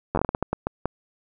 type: slowing click train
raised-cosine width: 1 ms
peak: -9 dBFS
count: 12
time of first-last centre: 0.15-0.856 s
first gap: 10 ms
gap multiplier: 1.34
effects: none